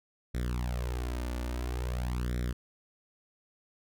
sawtooth tone with flanger, 61.1 Hz, B1, 18 cents flat, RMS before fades -33 dBFS, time 0.34-2.53 s, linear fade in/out 10 ms, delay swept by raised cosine 0.53 to 3.43 ms, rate 0.49 Hz, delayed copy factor +0.9, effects none

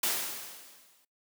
white noise with exponential decay, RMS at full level -27 dBFS, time 0.03-1.05 s, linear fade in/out 5 ms, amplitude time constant 220 ms, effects noise-tail reverb RT60 0.2 s tail -24 dB re dry + high-pass 200 Hz 12 dB/octave

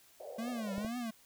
pink band-pass noise, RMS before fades -47 dBFS, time 0.2-0.87 s, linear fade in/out 2 ms, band 480 to 670 Hz, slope 48 dB/octave
square tone with vibrato, 220 Hz, A3, in tune, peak -37 dBFS, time 0.38-1.11 s, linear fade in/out 10 ms, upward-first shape triangle, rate 2.1 Hz, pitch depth 230 cents each way
clicks, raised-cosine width 3 ms, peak -31 dBFS, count 2, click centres 0.781 / 0.848 s
effects white hiss -63 dBFS RMS until 1.25 s

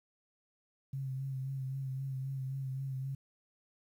sine tone with vibrato, 133.8 Hz, C3, 39 cents sharp, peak -35 dBFS, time 0.93-3.15 s, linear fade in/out 5 ms, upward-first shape sine, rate 3.8 Hz, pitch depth 33 cents each way, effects 11-bit

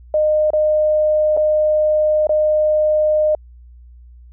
sine tone with dropouts, 612 Hz, D#5, 29 cents flat, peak -12 dBFS, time 0.14-3.35 s, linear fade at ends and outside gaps 2 ms, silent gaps 0.504-0.533 / 1.367-1.373 / 2.27-2.293 s, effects added 60 Hz sine -39 dBFS peak until 4.32 s

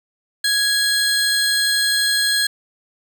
30% pulse tone pair together, 1661.2 / 4179 Hz, G#6 / C8, 0 / -3 cents, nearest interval octave + major third, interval 1597 cents, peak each -16 dBFS, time 0.44-2.47 s, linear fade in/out 5 ms, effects none

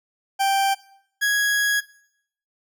40% pulse tone pair in turn, 784 / 1661.2 Hz, G5 / G#6, 0 / 0 cents, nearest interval octave + minor second, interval 1300 cents, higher second, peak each -17 dBFS, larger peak neither, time 0.39-0.75 / 1.21-1.81 s, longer second, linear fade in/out 20 ms, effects noise-tail reverb RT60 0.7 s tail -20 dB re dry

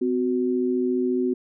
sine tone pair together, 254.7 / 369.1 Hz, C4 / F#4, -46 / -4 cents, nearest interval tritone, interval 642 cents, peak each -23 dBFS, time 0.01-1.34 s, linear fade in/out 10 ms, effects none

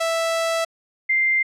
sawtooth / sine tone pair in turn, 659.3 / 2093 Hz, E5 / C7, 0 / 0 cents, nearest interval octave + minor sixth, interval 2000 cents, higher second, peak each -16 dBFS, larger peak neither, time 0-0.65 / 1.09-1.43 s, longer first, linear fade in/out 10 ms, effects low-pass 10000 Hz 12 dB/octave

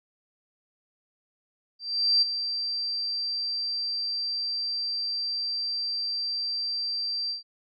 sine tone with ADSR envelope, 4699 Hz, D8, in tune, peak -17 dBFS, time 1.79-7.43 s, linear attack 430 ms, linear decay 15 ms, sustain -10 dB, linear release 130 ms, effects none

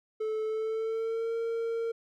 triangle tone with pitch glide, 435.5 to 458.7 Hz, A4 to A#4, -18 to -28 cents, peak -27 dBFS, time 0.2-1.92 s, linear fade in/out 10 ms, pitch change +90 cents, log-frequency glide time 0.45-1.35 s, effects none

